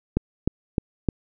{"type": "click train", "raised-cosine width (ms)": 3, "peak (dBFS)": -7, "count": 4, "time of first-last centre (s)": [0.17, 1.087], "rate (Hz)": 3.27, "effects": []}